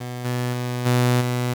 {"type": "tone with level steps", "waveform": "sawtooth", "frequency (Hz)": 123.47, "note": "B2", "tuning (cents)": 0, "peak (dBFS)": [-25, -18, -20, -12, -17], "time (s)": [0, 1.54], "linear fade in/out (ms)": 10, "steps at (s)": [0.24, 0.52, 0.85, 1.2], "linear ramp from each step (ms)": 20, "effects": ["7-bit"]}